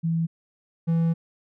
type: tone pair in turn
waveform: sine / triangle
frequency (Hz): 164.81 / 165.6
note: E3 / E3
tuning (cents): 0 / +8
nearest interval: unison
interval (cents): 8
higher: second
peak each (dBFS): -21 / -17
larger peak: second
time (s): 0.03-0.27 / 0.87-1.14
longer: second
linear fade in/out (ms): 20
effects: none